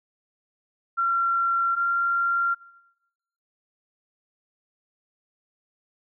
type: tone pair in turn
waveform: sine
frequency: 1368 / 1381.5 Hz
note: F6 / F6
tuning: -36 / -19 cents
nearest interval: unison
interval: 17 cents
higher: second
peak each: -20 dBFS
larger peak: neither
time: 0.97-1.76 / 1.76-2.55 s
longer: neither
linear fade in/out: 20 ms
effects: noise-tail reverb RT60 1.0 s tail -23 dB re dry